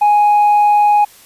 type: tone with tanh clipping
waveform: sine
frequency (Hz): 830.6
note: G#5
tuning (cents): 0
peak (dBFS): -8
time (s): 0.01-1.05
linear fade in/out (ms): 10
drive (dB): 1
effects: white hiss -43 dBFS RMS until 1.25 s + resampled to 32000 Hz